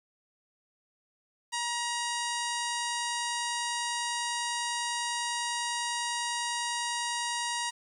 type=harmonic tone; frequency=950 Hz; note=A#5; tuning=33 cents sharp; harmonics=1 / 2 / 3 / 4 / 5 / 6 / 7 / 8 / 9 / 10; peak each=-34 / -37 / -39 / -40 / -41 / -42 / -42 / -43 / -44 / -44 dBFS; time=1.52-7.71 s; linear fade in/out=20 ms; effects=10-bit